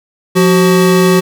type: tone pair together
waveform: square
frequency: 177.2 / 375.5 Hz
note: F3 / F#4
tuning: +25 / +26 cents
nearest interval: octave + minor second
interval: 1301 cents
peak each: -10 dBFS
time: 0.35-1.21 s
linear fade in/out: 20 ms
effects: none